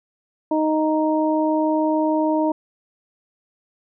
harmonic tone, 311.1 Hz, D#4, in tune, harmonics 1 / 2 / 3, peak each -19 / -22 / -24 dBFS, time 0.51-2.52 s, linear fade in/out 5 ms, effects none

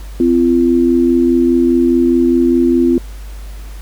sine tone pair together, 256.9 / 341.8 Hz, C4 / F4, -32 / -37 cents, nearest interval perfect fourth, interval 495 cents, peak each -11 dBFS, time 0.2-2.98 s, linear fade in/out 2 ms, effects added 50 Hz sine -26 dBFS peak until 3.81 s + pink hiss -41 dBFS RMS until 3.81 s

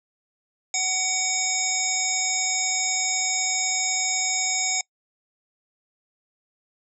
harmonic tone with a mistuned harmonic, 752 Hz, F#5, 28 cents sharp, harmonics 1 / 3 / 5 / 7 / 9 / 10, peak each -33 / -29 / -34 / -31 / -25 / -30 dBFS, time 0.74-4.81 s, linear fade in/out 2 ms, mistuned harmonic 5, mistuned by -22 cents, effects noise-tail reverb RT60 0.1 s tail -24 dB re dry

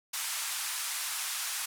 white band-pass noise, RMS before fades -35 dBFS, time 0.13-1.66 s, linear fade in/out 10 ms, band 890 to 12000 Hz, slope 24 dB/octave, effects none

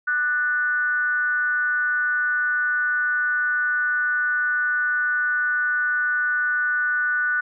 sine tone with frequency modulation, 1480 Hz, F#6, in tune, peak -19 dBFS, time 0.07-7.41 s, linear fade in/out 10 ms, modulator 286 Hz, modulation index 0.43, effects none

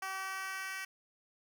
10% pulse tone with high-pass filter sweep, 382.4 Hz, G4, 43 cents flat, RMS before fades -40 dBFS, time 0.02-0.85 s, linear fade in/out 5 ms, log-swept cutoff 890 to 1800 Hz, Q 1.5, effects none

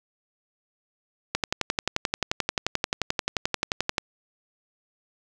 click train, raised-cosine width 0.2 ms, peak -6 dBFS, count 31, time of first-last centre 1.35-3.982 s, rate 11.4 Hz, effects none

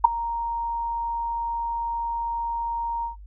sine tone with ADSR envelope, 932.3 Hz, A#5, in tune, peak -5 dBFS, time 0.04-3.16 s, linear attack 10 ms, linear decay 7 ms, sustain -20 dB, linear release 120 ms, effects noise-tail reverb RT60 0.1 s tail -20 dB re dry + added 50 Hz sine -40 dBFS peak until 3.26 s

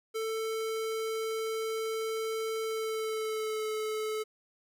square tone with pitch glide, 443.6 to 432.7 Hz, A4 to A4, +14 to -29 cents, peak -32 dBFS, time 0.14-4.24 s, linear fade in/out 20 ms, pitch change -43 cents, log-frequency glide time 2.62-3.69 s, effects none

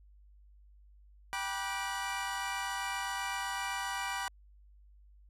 25% pulse chord, G major seventh, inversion none, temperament equal with one note detuned, 784 / 970.8 / 1174.7 / 1480 Hz, G5 / B5 / D6 / F#6, 0 / -30 / 0 / 0 cents, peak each -36 / -34 / -38 / -39 dBFS, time 1.33-4.28 s, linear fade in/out 0 ms, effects added 50 Hz sine -56 dBFS peak until 5.29 s + low-pass 12000 Hz 12 dB/octave

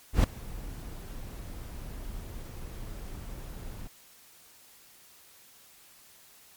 brown noise with ADSR envelope, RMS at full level -18 dBFS, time 0.13-3.88 s, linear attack 110 ms, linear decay 5 ms, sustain -22 dB, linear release 12 ms, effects white hiss -56 dBFS RMS until 6.56 s + MP3 96 kbps

